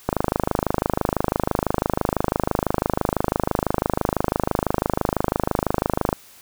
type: click train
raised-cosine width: 1 ms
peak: -4 dBFS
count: 158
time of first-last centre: 0.09-6.128 s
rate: 26 Hz
effects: white hiss -48 dBFS RMS until 6.41 s